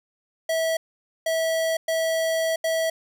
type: tone bursts at uneven times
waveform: square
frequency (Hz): 650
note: E5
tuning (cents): -24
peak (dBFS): -22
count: 4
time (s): 0.49-0.77 / 1.26-1.77 / 1.88-2.56 / 2.64-2.9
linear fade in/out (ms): 5
effects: none